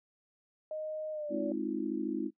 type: tone with pitch glide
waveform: sine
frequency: 620 to 575.1 Hz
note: D#5 to D5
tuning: -6 to -36 cents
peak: -35 dBFS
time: 0.71-1.52 s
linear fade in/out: 2 ms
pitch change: -130 cents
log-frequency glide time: 1.12-1.37 s
type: chord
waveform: sine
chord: F minor seventh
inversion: first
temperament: just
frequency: 209.5 / 261.9 / 314.3 / 349.2 Hz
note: Ab3 / C4 / Eb4 / F4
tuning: +15 / +2 / +18 / 0 cents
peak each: -39 / -37 / -35 / -38 dBFS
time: 1.29-2.31 s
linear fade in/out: 50 ms
effects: noise-tail reverb RT60 0.1 s tail -19 dB re dry